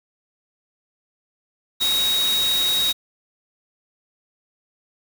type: tone in noise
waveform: sine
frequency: 3789 Hz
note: A#7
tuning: 27 cents sharp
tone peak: -18 dBFS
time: 1.8-2.93 s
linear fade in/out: 20 ms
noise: white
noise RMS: -27 dBFS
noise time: 1.8-2.93 s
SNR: +6 dB
effects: none